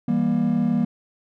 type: chord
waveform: triangle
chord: E diminished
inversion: none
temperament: just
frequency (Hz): 164.81 / 197.78 / 237.3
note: E3 / G3 / Bb3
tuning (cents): 0 / +16 / +31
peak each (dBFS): -23 / -21 / -18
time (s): 0.08-0.85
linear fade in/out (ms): 5
effects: tanh soft clip ceiling -9 dBFS